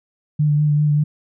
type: tone with vibrato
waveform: sine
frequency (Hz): 148.9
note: D3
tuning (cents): +24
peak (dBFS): -13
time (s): 0.39-1.04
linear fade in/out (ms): 10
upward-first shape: sine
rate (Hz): 5.1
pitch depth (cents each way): 21
effects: none